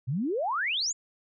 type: exponential sweep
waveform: sine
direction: up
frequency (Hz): 114.9 to 7430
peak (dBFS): -26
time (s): 0.07-0.93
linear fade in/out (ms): 20
effects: none